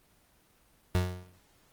35% pulse tone with exponential decay, 90.6 Hz, F#2, 36 cents flat, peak -20 dBFS, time 0.95-1.39 s, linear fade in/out 0 ms, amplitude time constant 94 ms, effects pink hiss -65 dBFS RMS until 1.72 s + Opus 24 kbps

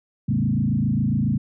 sine tone with frequency modulation, 173.9 Hz, F3, 7 cents flat, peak -18 dBFS, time 0.28-1.38 s, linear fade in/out 10 ms, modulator 27.3 Hz, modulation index 2.6, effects none

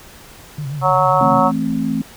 sine tone with vibrato, 141.6 Hz, C#3, 37 cents sharp, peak -22 dBFS, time 0.58-1.4 s, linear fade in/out 5 ms, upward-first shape triangle, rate 7.4 Hz, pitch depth 140 cents each way
harmonic tone, 185 Hz, F#3, in tune, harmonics 3 / 4 / 5 / 6 / 7, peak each -18 / -18 / -18 / -18 / -18 dBFS, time 0.81-1.52 s, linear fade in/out 50 ms
sine chord, A minor, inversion second, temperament just, 165 / 220 / 264 Hz, E3 / A3 / C4, +2 / 0 / +16 cents, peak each -24 / -20 / -20 dBFS, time 1.21-2.02 s, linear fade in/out 2 ms
effects pink hiss -41 dBFS RMS until 2.16 s

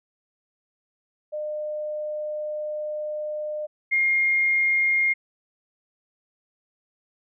sine tone pair in turn, 605 / 2129 Hz, D#5 / C7, -49 / +30 cents, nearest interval octave + minor seventh, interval 2179 cents, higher second, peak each -27 / -18 dBFS, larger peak second, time 1.32-3.67 / 3.91-5.14 s, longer first, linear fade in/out 20 ms, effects none

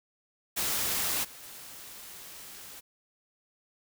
white noise with level steps, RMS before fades -30 / -48 / -46 dBFS, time 0.56-2.81 s, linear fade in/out 20 ms, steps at 1.23 / 1.42 s, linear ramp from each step 20 ms, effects none

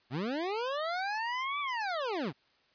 25% pulse linear two-way sweep, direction up then down, 111.9 to 1174.7 to 111.9 Hz, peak -28 dBFS, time 0.1-2.33 s, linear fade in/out 50 ms, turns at 1.6 s, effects white hiss -68 dBFS RMS until 2.74 s + resampled to 11025 Hz

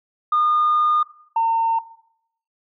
sine tone pair in turn, 1219 / 909.8 Hz, D#6 / A#5, -36 / -42 cents, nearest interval perfect fourth, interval 506 cents, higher first, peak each -14 dBFS, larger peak neither, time 0.32-1.03 / 1.36-1.79 s, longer first, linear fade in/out 5 ms, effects noise-tail reverb RT60 0.7 s tail -18 dB re dry + tanh soft clip ceiling -11 dBFS

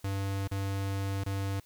square tone with dropouts, 98 Hz, G2, in tune, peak -31 dBFS, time 0.04-1.6 s, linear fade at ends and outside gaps 5 ms, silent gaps 0.476-0.513 / 1.238-1.261 s, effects white hiss -62 dBFS RMS until 1.65 s

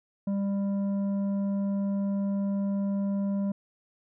triangle tone with tanh clipping, 198.6 Hz, G3, 23 cents sharp, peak -27 dBFS, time 0.27-3.52 s, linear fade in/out 5 ms, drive 12 dB, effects none

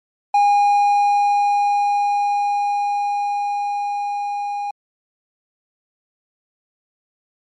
triangle tone with level ramp, 816 Hz, G#5, 31 cents flat, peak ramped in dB -9 to -20 dBFS, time 0.34-4.71 s, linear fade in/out 5 ms, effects MP3 48 kbps

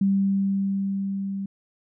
sine tone with level ramp, 196 Hz, G3, in tune, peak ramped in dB -17 to -27 dBFS, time 0.01-1.46 s, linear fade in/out 5 ms, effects none

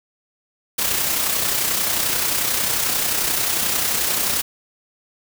white noise with amplitude modulation, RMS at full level -19 dBFS, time 0.78-4.42 s, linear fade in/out 10 ms, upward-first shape sine, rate 31.3 Hz, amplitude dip 40%, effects none

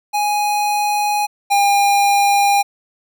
square tone pair in turn, 830.6 / 805.6 Hz, G#5 / G5, 0 / +47 cents, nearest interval minor second, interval 53 cents, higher first, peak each -16 / -12 dBFS, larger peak second, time 0.13-1.27 / 1.5-2.63 s, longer first, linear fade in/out 20 ms, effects none

